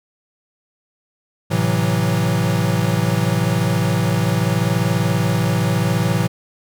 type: chord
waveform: square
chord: F# half-diminished seventh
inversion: first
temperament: equal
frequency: 110 / 130.81 / 164.81 / 185 Hz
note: A2 / C3 / E3 / F#3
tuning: 0 / 0 / 0 / 0 cents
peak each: -21 / -23 / -21 / -24 dBFS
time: 1.5-6.28 s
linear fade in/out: 20 ms
effects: none